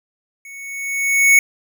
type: tone with level ramp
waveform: square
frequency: 2217 Hz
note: C#7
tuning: in tune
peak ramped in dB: -36 to -7 dBFS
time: 0.45-1.39 s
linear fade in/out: 2 ms
effects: none